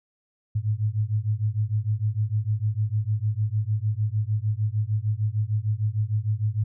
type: beating tone pair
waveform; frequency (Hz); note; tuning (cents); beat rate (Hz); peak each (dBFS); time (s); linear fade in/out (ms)
sine; 103.7 / 110.3; G#2 / A2; -2 / +5; 6.6; -25; 0.55-6.64; 10
effects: none